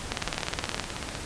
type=two click trains; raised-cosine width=0.2 ms; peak=-9 / -15 dBFS; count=14 / 16; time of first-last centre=0.12-0.797 / 0.22-1.152 s; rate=19.2 / 16.1 Hz; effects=pink hiss -37 dBFS RMS until 1.25 s + resampled to 22050 Hz